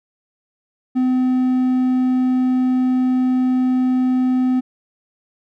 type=tone; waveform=triangle; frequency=255 Hz; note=C4; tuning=44 cents flat; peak=-12 dBFS; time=0.95-4.61 s; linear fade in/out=20 ms; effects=none